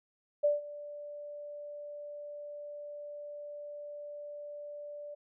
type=tone with ADSR envelope; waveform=sine; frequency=586 Hz; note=D5; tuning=4 cents flat; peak=-22 dBFS; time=0.43-5.15 s; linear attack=17 ms; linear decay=160 ms; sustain=-19 dB; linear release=13 ms; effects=none